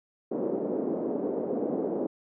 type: band-pass noise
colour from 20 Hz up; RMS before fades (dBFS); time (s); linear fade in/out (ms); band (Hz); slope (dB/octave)
white; -30; 0.31-2.07; 10; 230 to 490; 24
effects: none